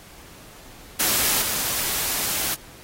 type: noise with level steps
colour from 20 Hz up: white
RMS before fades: -21 / -25 dBFS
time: 0.99-2.55 s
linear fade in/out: 10 ms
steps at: 1.41 s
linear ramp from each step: 10 ms
effects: pink hiss -46 dBFS RMS until 2.83 s + AAC 48 kbps